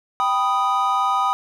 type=chord; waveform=triangle; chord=G augmented; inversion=none; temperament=equal; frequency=784 / 987.8 / 1244.5 Hz; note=G5 / B5 / D#6; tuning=0 / 0 / 0 cents; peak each=-21 / -21 / -18 dBFS; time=0.2-1.33 s; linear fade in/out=0 ms; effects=none